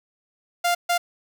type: tone bursts at uneven times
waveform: sawtooth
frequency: 698.5 Hz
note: F5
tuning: in tune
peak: -15 dBFS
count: 2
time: 0.64-0.75 / 0.89-0.98 s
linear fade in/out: 10 ms
effects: none